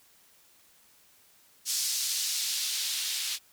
blue noise with band-pass filter sweep, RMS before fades -31 dBFS, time 1.65-3.39 s, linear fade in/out 50 ms, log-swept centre 5300 to 3400 Hz, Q 1.4, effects white hiss -61 dBFS RMS until 3.52 s

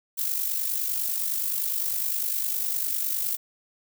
violet noise with amplitude modulation, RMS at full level -25 dBFS, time 0.17-3.37 s, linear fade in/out 20 ms, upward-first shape sine, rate 49.8 Hz, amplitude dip 55%, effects none

